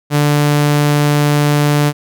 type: tone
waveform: sawtooth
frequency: 146.83 Hz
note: D3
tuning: in tune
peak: -6 dBFS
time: 0.1-1.93 s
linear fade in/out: 50 ms
effects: none